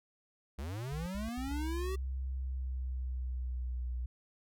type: linear sweep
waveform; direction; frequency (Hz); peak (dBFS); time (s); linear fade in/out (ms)
square; up; 62 to 388; -38; 0.58-1.96; 10
type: tone bursts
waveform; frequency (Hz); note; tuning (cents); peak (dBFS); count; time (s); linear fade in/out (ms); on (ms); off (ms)
sine; 61.74; B1; 0; -38; 3; 0.92-1.514; 0; 140; 87
type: tone with pitch glide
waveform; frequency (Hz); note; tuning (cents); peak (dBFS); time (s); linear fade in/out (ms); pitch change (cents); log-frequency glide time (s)
sine; 65.41 to 61.38; C2 to B1; 0 to -10; -34; 1.48-4.06; 5; -110; 2.29-3.94
effects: none